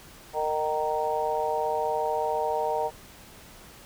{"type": "harmonic tone with a mistuned harmonic", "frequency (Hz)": 153.8, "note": "D#3", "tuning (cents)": -20, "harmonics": [3, 4, 5, 6], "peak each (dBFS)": [-30, -30, -30, -30], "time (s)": [0.33, 2.91], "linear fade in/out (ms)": 50, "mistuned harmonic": 6, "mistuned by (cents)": 16, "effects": ["pink hiss -49 dBFS RMS until 3.85 s"]}